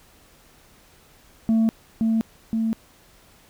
sine tone with echo, 224 Hz, A3, 31 cents sharp, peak -13 dBFS, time 1.49-1.69 s, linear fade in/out 0 ms, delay 520 ms, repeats 2, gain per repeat -3 dB, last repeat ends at 2.73 s, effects tanh soft clip ceiling -15 dBFS + pink hiss -54 dBFS RMS until 3.49 s

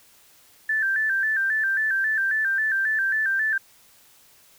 sine tone with vibrato, 1661.2 Hz, G#6, in tune, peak -20 dBFS, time 0.69-3.58 s, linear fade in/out 5 ms, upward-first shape square, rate 3.7 Hz, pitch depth 92 cents each way, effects white hiss -55 dBFS RMS until 4.58 s

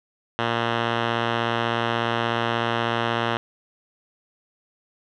5% pulse tone with low-pass filter, 116.54 Hz, A#2, in tune, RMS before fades -24 dBFS, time 0.39-3.37 s, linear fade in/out 0 ms, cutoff 2600 Hz, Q 2.6, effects none

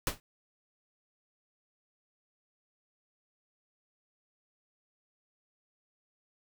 pink noise with exponential decay, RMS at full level -26 dBFS, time 0.07-0.2 s, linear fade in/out 1 ms, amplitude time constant 27 ms, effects none

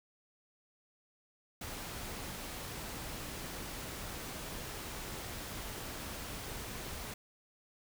pink noise, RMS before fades -43 dBFS, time 1.61-7.14 s, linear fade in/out 5 ms, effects none

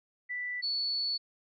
sine tone pair in turn, 1975.5 / 4435 Hz, B6 / C#8, 0 / 0 cents, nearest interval octave + major second, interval 1400 cents, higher second, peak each -33 / -29 dBFS, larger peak second, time 0.29-0.62 / 0.62-1.18 s, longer second, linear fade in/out 20 ms, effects none

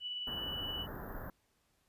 sine tone with tremolo, 2960 Hz, F#7, in tune, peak -36 dBFS, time 0-0.87 s, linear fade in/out 50 ms, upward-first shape triangle, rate 19 Hz, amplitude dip 35%
pink band-stop noise, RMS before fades -44 dBFS, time 0.27-1.3 s, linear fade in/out 2 ms, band 1800 to 13000 Hz, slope 96 dB/octave
effects pink hiss -75 dBFS RMS until 1.88 s + resampled to 32000 Hz

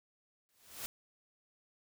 white noise with exponential growth, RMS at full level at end -39 dBFS, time 0.49-0.86 s, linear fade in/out 0 ms, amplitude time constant 79 ms, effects none

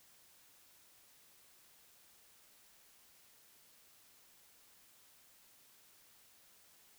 silence, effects white hiss -65 dBFS RMS until 6.98 s

